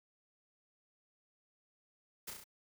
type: noise with echo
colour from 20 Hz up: white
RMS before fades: -43 dBFS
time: 2.27-2.31 s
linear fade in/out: 10 ms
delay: 33 ms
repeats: 4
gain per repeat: -3 dB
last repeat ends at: 2.442 s
effects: none